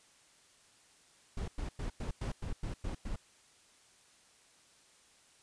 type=noise bursts; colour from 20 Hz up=brown; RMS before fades=-37 dBFS; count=9; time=1.37-3.16 s; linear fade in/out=5 ms; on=110 ms; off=100 ms; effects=white hiss -64 dBFS RMS until 5.42 s + resampled to 22050 Hz